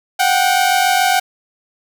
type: tone pair together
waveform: sawtooth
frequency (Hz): 728.9 / 776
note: F#5 / G5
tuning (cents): -26 / -18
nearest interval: minor second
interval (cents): 108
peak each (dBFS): -11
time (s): 0.19-1.2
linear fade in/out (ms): 10
effects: none